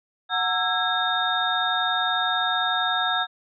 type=tone cluster; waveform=sine; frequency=735 / 918 / 1332 / 1639 / 3675 Hz; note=F#5 / A#5 / E6 / G#6 / A#7; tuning=-12 / -27 / +18 / -23 / -25 cents; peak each=-27 / -32 / -27 / -27 / -26 dBFS; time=0.29-3.27 s; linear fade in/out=50 ms; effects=none